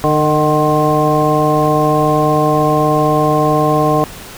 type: harmonic tone with a mistuned harmonic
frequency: 151.3 Hz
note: D#3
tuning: 48 cents flat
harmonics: 1 / 2 / 3 / 4 / 5 / 7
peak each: -17 / -17 / -17 / -17 / -17 / -17 dBFS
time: 0.04-4.04 s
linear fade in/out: 0 ms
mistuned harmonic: 4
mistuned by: +28 cents
effects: pink hiss -32 dBFS RMS until 4.37 s